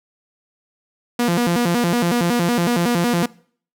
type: tone with vibrato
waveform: sawtooth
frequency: 203.6 Hz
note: G#3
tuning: 34 cents flat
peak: -12 dBFS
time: 1.19-3.26 s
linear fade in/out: 5 ms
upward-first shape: square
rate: 5.4 Hz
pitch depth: 290 cents each way
effects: noise-tail reverb RT60 0.5 s tail -22 dB re dry